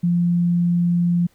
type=tone; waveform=sine; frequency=173.6 Hz; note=F3; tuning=10 cents flat; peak=-15 dBFS; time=0.03-1.27 s; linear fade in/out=10 ms; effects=pink hiss -60 dBFS RMS until 1.34 s